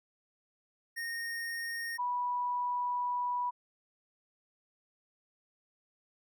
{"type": "tone pair in turn", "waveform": ["square", "sine"], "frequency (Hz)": [1851, 980.5], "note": ["A#6", "B5"], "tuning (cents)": [-13, -13], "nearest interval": "major seventh", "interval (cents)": 1100, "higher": "first", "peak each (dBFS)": [-36, -30], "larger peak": "second", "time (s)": [[0.96, 1.98], [1.98, 3.51]], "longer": "second", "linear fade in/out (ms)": 20, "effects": []}